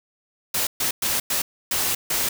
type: noise bursts at uneven times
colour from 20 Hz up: white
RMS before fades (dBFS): -23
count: 6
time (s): 0.54-0.67 / 0.8-0.91 / 1.02-1.2 / 1.3-1.42 / 1.71-1.95 / 2.1-2.29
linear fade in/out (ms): 5
effects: none